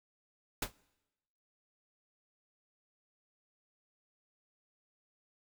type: noise with exponential decay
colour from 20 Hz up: pink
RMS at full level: -28 dBFS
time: 0.62-0.72 s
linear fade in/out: 5 ms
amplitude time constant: 21 ms
effects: noise-tail reverb RT60 1.0 s tail -24 dB re dry